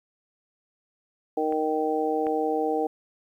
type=harmonic tone; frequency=155.56 Hz; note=D#3; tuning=in tune; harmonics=2 / 3 / 4 / 5; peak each=-29 / -26 / -33 / -28 dBFS; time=1.37-2.87 s; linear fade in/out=5 ms
type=clicks; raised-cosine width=0.5 ms; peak=-28 / -24 dBFS; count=2; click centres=1.524 / 2.268 s
effects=10-bit